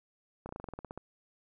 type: slowing click train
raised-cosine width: 1 ms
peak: -27 dBFS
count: 12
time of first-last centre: 0.46-0.976 s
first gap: 31 ms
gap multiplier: 1.08
effects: none